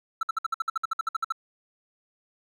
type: tone bursts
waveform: triangle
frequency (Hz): 1327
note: E6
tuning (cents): +11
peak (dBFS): -21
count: 15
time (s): 0.21-1.323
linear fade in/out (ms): 5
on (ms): 21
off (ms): 57
effects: none